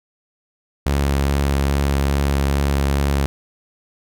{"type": "tone with vibrato", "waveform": "sawtooth", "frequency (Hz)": 69.9, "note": "C#2", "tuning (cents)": 15, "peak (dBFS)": -12, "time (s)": [0.86, 3.26], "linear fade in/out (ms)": 0, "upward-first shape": "sine", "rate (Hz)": 2.4, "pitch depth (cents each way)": 13, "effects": []}